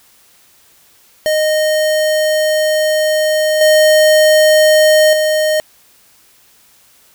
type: tone with level steps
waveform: square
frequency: 618 Hz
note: D#5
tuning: 12 cents flat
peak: -12 / -7 / -12 dBFS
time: 1.26-5.6 s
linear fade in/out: 0 ms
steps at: 3.61 / 5.13 s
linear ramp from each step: 2 ms
effects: white hiss -49 dBFS RMS until 7.14 s